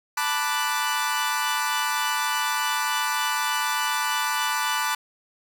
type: chord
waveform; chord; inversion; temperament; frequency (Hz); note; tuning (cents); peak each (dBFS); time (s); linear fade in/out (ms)
sawtooth; B minor seventh; third; equal; 880 / 987.8 / 1174.7 / 1480; A5 / B5 / D6 / F#6; 0 / 0 / 0 / 0; -25; 0.17-4.95; 5
effects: none